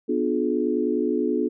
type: chord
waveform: sine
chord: B diminished seventh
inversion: none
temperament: just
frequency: 246.9 / 296.3 / 355.6 / 426.7 Hz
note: B3 / D4 / F4 / Ab4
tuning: 0 / +15 / +31 / +47 cents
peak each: -26 dBFS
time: 0.08-1.49 s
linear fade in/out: 20 ms
effects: none